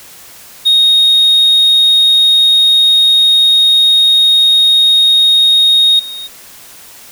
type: tone with level steps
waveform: triangle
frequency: 3729 Hz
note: A#7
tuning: in tune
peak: -3 / -21 dBFS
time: 0.65-6.28 s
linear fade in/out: 20 ms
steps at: 5.99 s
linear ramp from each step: 5 ms
effects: tanh soft clip ceiling 0 dBFS + white hiss -36 dBFS RMS until 7.11 s